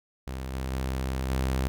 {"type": "tone with level steps", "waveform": "sawtooth", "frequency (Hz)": 65.41, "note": "C2", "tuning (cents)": 0, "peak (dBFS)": [-29, -26, -24, -21], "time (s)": [0.27, 1.68], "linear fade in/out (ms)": 0, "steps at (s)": [0.53, 0.71, 1.29], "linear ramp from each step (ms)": 20, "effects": []}